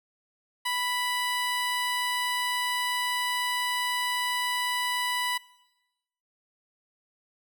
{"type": "tone", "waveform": "15% pulse", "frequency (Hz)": 987.8, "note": "B5", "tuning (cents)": 0, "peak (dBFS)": -20, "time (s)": [0.65, 5.38], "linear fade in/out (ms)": 10, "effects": ["noise-tail reverb RT60 1.0 s tail -21 dB re dry"]}